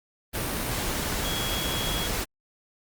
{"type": "tone in noise", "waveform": "sine", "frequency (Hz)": 3322, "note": "G#7", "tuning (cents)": 0, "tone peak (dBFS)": -32, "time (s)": [1.24, 2.08], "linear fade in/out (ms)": 20, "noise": "pink", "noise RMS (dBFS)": -29, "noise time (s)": [0.33, 2.25], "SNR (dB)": -6, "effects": ["Opus 32 kbps"]}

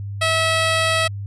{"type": "tone", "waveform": "10% pulse", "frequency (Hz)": 648, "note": "E5", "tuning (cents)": -30, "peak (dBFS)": -8, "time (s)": [0.21, 1.08], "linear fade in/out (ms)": 10, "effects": ["added 100 Hz sine -26 dBFS peak until 1.26 s", "resampled to 22050 Hz"]}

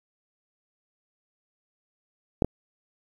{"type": "clicks", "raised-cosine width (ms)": 2, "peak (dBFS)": [-6, -11], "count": 2, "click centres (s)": [2.422, 2.446], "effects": ["8-bit"]}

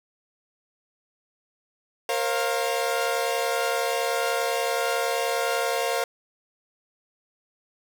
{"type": "chord", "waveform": "sawtooth", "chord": "Bb suspended second", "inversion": "none", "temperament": "equal with one note detuned", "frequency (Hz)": [466.2, 536.7, 698.5], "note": ["Bb4", "C5", "F5"], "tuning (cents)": [0, 44, 0], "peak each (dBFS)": -24, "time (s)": [2.09, 6.04], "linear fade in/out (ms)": 2, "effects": []}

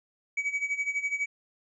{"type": "tone with tremolo", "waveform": "triangle", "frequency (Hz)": 2273, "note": "C#7", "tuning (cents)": 43, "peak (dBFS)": -23, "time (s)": [0.37, 1.26], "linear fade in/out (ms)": 5, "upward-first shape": "sine", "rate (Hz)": 12, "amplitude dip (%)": 80, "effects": ["resampled to 22050 Hz"]}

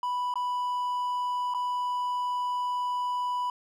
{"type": "tone with dropouts", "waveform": "triangle", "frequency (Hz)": 987.8, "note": "B5", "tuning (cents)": 0, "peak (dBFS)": -25, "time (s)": [0.03, 3.5], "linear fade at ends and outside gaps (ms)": 2, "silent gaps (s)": [[0.34, 0.356], [1.539, 1.546]], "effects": []}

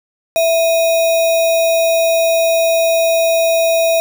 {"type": "tone with sample-and-hold", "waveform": "sine", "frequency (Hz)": 660, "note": "E5", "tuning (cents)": 2, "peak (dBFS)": -10, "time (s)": [0.36, 4], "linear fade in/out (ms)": 0, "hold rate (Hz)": 3150, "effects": []}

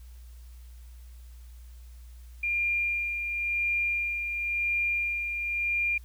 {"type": "tone with tremolo", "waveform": "sine", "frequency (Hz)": 2400, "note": "D7", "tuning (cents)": 37, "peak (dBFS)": -24, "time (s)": [2.43, 5.98], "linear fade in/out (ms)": 5, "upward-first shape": "sine", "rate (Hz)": 0.95, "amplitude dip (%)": 45, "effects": ["added 60 Hz sine -44 dBFS peak until 6.04 s", "white hiss -62 dBFS RMS until 6.04 s"]}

